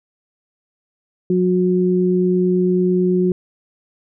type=tone pair together; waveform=sine; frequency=181.8 / 363.6 Hz; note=F#3 / F#4; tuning=-30 / -30 cents; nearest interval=octave; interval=1200 cents; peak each=-16 dBFS; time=1.3-3.32 s; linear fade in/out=2 ms; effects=none